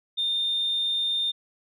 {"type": "tone", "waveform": "sine", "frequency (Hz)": 3624, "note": "A#7", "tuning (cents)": -50, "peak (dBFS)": -22, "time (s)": [0.17, 1.32], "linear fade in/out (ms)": 20, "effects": ["tanh soft clip ceiling -19 dBFS"]}